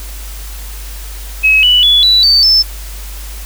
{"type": "tone with pitch steps", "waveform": "sine", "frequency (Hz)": [2563, 2961, 3421, 3953, 4567, 5276], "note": ["E7", "F#7", "A7", "B7", "D8", "E8"], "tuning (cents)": [-49, 1, -49, 1, -49, 1], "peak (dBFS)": -5, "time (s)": [1.43, 2.63], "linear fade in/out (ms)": 20, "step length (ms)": 200, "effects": ["added 50 Hz sine -24 dBFS peak until 3.45 s", "white hiss -32 dBFS RMS until 3.45 s"]}